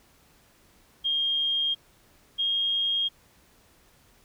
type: tone pair in turn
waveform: sine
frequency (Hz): 3224 / 3245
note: G7 / G#7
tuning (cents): +48 / -41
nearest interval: unison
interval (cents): 11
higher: second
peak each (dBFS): -23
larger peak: neither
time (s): 1.04-1.75 / 2.38-3.09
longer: neither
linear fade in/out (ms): 20
effects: pink hiss -60 dBFS RMS until 4.24 s